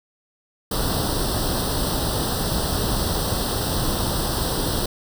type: noise with comb filter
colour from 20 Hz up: pink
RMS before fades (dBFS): -23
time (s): 0.71-4.86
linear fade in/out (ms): 5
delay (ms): 0.22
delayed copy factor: +0.9
effects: none